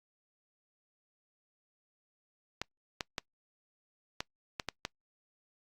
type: clicks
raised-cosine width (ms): 0.2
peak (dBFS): -16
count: 7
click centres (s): 2.616 / 3.008 / 3.182 / 4.205 / 4.598 / 4.687 / 4.851
effects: noise-tail reverb RT60 0.1 s tail -25 dB re dry + Opus 48 kbps